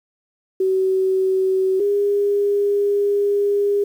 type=tone pair in turn; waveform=sine; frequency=378.9 / 405.7 Hz; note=F#4 / G#4; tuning=+41 / -41 cents; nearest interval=minor second; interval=118 cents; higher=second; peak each=-15 / -15 dBFS; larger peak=neither; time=0.6-1.8 / 1.8-3.84 s; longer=second; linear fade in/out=5 ms; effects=8-bit